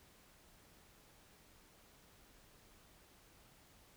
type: silence
effects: pink hiss -65 dBFS RMS until 3.96 s